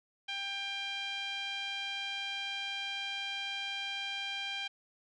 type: tone with low-pass filter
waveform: 5% pulse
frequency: 794 Hz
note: G5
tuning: 22 cents sharp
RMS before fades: -38 dBFS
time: 0.28-4.68 s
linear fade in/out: 10 ms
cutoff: 3000 Hz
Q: 2.9
effects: none